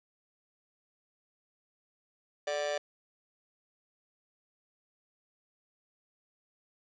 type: tone with amplitude modulation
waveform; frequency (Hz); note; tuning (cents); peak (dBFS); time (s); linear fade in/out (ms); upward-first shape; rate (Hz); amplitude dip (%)
45% pulse; 587.3; D5; 0; -27; 2.47-2.78; 5; sine; 155; 85
effects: resampled to 16000 Hz + 10-bit